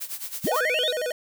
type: noise with tremolo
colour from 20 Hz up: blue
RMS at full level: -31 dBFS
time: 0-0.62 s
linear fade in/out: 20 ms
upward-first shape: sine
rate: 9.2 Hz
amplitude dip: 80%
type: linear sweep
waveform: sine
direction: up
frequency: 112.7 to 3915 Hz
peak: -23 dBFS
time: 0.44-0.91 s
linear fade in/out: 5 ms
type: tone with vibrato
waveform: square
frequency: 554.4 Hz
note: C#5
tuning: in tune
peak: -26 dBFS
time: 0.47-1.12 s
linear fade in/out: 2 ms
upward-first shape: square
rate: 11 Hz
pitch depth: 200 cents each way
effects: none